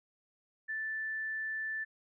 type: tone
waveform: sine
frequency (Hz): 1760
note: A6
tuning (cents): 0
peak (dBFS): -34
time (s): 0.68-1.85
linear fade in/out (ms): 20
effects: none